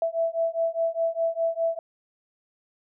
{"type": "beating tone pair", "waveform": "sine", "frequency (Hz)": [659.3, 664.2], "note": ["E5", "E5"], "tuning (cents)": [0, 13], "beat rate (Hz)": 4.9, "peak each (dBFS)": -26, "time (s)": [0.02, 1.79], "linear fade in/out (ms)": 2, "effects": []}